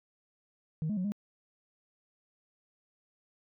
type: tone with pitch steps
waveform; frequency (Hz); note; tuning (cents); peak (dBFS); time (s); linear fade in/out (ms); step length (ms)
sine; 156.9 / 211.5 / 183.1 / 205.5; D#3 / G#3 / F#3 / G#3; +15 / +32 / -18 / -18; -28; 0.82-1.12; 0; 75
effects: tanh soft clip ceiling -27 dBFS